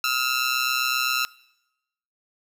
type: ring-modulated tone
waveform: 15% pulse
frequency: 1340 Hz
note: E6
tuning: 28 cents sharp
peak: -12 dBFS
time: 0.04-1.25 s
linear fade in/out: 0 ms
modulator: 63.8 Hz
effects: noise-tail reverb RT60 0.9 s tail -23 dB re dry